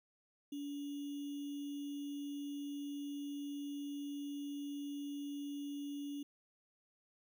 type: tone with sample-and-hold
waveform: sine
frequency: 285.8 Hz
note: D4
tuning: 47 cents flat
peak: -40 dBFS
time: 0.52-6.23 s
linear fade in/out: 5 ms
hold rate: 3150 Hz
effects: none